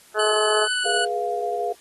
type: harmonic tone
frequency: 213.5 Hz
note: G#3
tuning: 48 cents sharp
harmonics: 2 / 3 / 4 / 5 / 6 / 7 / 8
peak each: -22 / -25 / -30 / -34 / -26 / -25 / -32 dBFS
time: 0.14-0.68 s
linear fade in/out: 50 ms
type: tone with pitch glide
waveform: 25% pulse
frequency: 1495 to 1476.1 Hz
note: F#6 to F#6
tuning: +17 to -5 cents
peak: -18 dBFS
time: 0.19-1.05 s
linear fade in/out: 5 ms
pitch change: -22 cents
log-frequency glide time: 0.7-0.89 s
type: chord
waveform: sine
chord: F diminished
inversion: first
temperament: equal with one note detuned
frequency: 415.3 / 485.4 / 698.5 Hz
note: Ab4 / Cb5 / F5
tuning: 0 / -30 / 0 cents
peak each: -27 / -29 / -25 dBFS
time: 0.85-1.73 s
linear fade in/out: 10 ms
effects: white hiss -52 dBFS RMS until 1.8 s + AAC 32 kbps